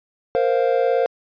triangle chord, Bb suspended second, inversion none, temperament just, 466.2 / 524.4 / 699.2 Hz, Bb4 / C5 / F5, 0 / +4 / +2 cents, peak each -18 / -17 / -21 dBFS, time 0.35-1.06 s, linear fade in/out 0 ms, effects resampled to 11025 Hz

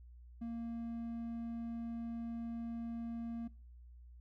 triangle tone, 231.8 Hz, A#3, 10 cents flat, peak -37 dBFS, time 0.41-3.48 s, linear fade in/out 10 ms, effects noise-tail reverb RT60 0.4 s tail -22 dB re dry + added 60 Hz sine -53 dBFS peak until 4.2 s

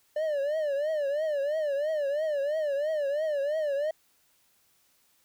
triangle tone with vibrato, 592 Hz, D5, 14 cents sharp, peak -24 dBFS, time 0.16-3.91 s, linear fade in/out 5 ms, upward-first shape triangle, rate 3 Hz, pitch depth 150 cents each way, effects white hiss -67 dBFS RMS until 5.24 s

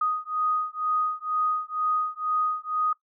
sine beating tone pair, 1244.5 / 1246.6 Hz, D#6 / D#6, 0 / +3 cents, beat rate 2.1 Hz, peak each -27 dBFS, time 0.01-2.93 s, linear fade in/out 5 ms, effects noise-tail reverb RT60 0.1 s tail -20 dB re dry

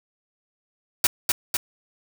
white noise with echo, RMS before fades -18 dBFS, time 1.04-1.07 s, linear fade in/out 2 ms, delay 250 ms, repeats 2, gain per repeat -3 dB, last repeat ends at 1.57 s, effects none

